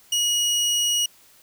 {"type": "tone", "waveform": "25% pulse", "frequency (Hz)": 2900, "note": "F#7", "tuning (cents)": -35, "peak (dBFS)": -16, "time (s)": [0.12, 1.06], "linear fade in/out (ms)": 5, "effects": ["white hiss -54 dBFS RMS until 1.42 s"]}